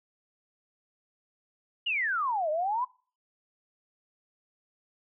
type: exponential two-way sweep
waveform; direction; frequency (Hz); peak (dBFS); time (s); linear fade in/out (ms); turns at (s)
sine; down then up; 2950 to 596 to 1040; -26; 1.86-2.85; 10; 2.5
effects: noise-tail reverb RT60 0.4 s tail -23 dB re dry